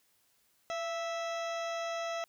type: harmonic tone with a mistuned harmonic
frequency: 657 Hz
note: E5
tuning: 6 cents flat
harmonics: 1 / 2 / 3 / 4 / 5 / 6 / 8 / 9 / 10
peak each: -35 / -41 / -45 / -47 / -49 / -51 / -53 / -54 / -55 dBFS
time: 0.7-2.24 s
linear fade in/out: 0 ms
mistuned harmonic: 1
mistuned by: +43 cents
effects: white hiss -71 dBFS RMS until 2.28 s